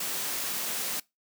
white high-pass noise, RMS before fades -32 dBFS, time 0-1 s, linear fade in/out 5 ms, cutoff 140 Hz, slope 24 dB/octave, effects noise-tail reverb RT60 0.2 s tail -22 dB re dry

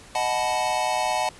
square chord, B dominant seventh, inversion first, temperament equal with one note detuned, 622.3 / 740 / 868.9 / 987.8 Hz, D#5 / F#5 / A5 / B5, 0 / 0 / -22 / 0 cents, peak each -30 / -27 / -27 / -32 dBFS, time 0.15-1.29 s, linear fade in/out 2 ms, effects pink hiss -47 dBFS RMS until 1.39 s + resampled to 24000 Hz

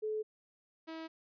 sine / sawtooth tone pair in turn, 430.9 / 322.8 Hz, A4 / E4, -36 / -36 cents, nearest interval perfect fourth, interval 500 cents, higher first, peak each -33 / -38 dBFS, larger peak first, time 0.02-0.23 / 0.87-1.08 s, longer neither, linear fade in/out 20 ms, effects resampled to 11025 Hz

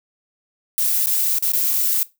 violet noise with dropouts, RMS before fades -19 dBFS, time 0.78-2.03 s, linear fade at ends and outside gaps 0 ms, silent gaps 1.06-1.07 / 1.385-1.425 / 1.518-1.535 / 1.734-1.738 s, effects noise-tail reverb RT60 0.2 s tail -17 dB re dry

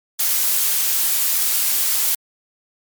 blue noise, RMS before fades -18 dBFS, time 0.19-2.15 s, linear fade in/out 5 ms, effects MP3 96 kbps

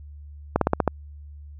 slowing click train, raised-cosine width 1 ms, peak -4 dBFS, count 6, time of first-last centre 0.56-0.877 s, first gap 53 ms, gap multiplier 1.09, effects added 73 Hz sine -39 dBFS peak until 1.59 s

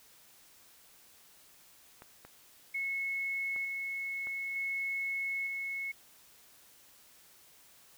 clicks, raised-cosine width 0.5 ms, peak -34 dBFS, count 4, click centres 2.021 / 2.25 / 3.562 / 4.271 s
sine tone with tremolo, 2189 Hz, C#7, 22 cents flat, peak -32 dBFS, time 2.74-5.92 s, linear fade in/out 10 ms, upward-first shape square, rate 0.55 Hz, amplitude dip 25%
effects white hiss -60 dBFS RMS until 7.97 s

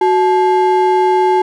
triangle ring-modulated tone, 618 Hz, D#5, 12 cents flat, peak -4 dBFS, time 0.01-1.42 s, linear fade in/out 5 ms, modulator 248 Hz, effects none

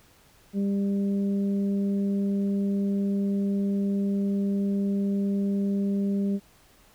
harmonic tone, 198.9 Hz, G3, 25 cents sharp, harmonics 1 / 2 / 3, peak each -23 / -34 / -43 dBFS, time 0.53-6.4 s, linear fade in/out 50 ms, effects pink hiss -58 dBFS RMS until 6.94 s

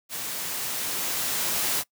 white noise with level ramp, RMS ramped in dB -33 to -25 dBFS, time 0.09-1.84 s, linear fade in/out 50 ms, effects noise-tail reverb RT60 0.1 s tail -22 dB re dry + high-pass 100 Hz 12 dB/octave

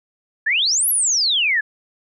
sine exponential two-way sweep, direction up then down, 1661.2 to 11910 to 1661.2 Hz, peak -15 dBFS, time 0.46-1.61 s, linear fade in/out 10 ms, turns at 0.89 s, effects none

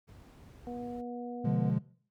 brown noise, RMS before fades -50 dBFS, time 0.07-1.02 s, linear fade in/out 20 ms
harmonic tone, 242.2 Hz, B3, 34 cents flat, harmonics 1 / 2 / 3, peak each -39 / -42 / -44 dBFS, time 0.67-1.7 s, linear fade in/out 0 ms
triangle chord, B diminished seventh, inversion none, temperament equal with one note detuned, 125.92 / 146.83 / 174.61 / 207.7 Hz, B2 / D3 / F3 / Ab3, +34 / 0 / 0 / 0 cents, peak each -30 dBFS, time 1.44-1.79 s, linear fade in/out 10 ms
effects noise-tail reverb RT60 0.5 s tail -20 dB re dry + high-pass 60 Hz 12 dB/octave

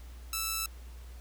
5% pulse tone with amplitude modulation, 1320 Hz, E6, 2 cents sharp, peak -18 dBFS, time 0.33-0.66 s, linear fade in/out 2 ms, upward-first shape sine, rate 108 Hz, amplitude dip 35%, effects added 60 Hz sine -44 dBFS peak until 1.2 s + pink hiss -58 dBFS RMS until 1.2 s

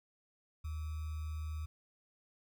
sine tone with sample-and-hold, 77.78 Hz, D#2, in tune, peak -37 dBFS, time 0.64-1.66 s, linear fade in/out 10 ms, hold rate 1225 Hz, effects none

